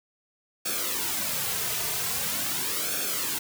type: noise with flanger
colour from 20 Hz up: white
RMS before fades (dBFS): -29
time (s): 0.65-3.39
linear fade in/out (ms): 10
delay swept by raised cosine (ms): 1 to 3.7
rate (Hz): 0.43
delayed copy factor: -0.7
effects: none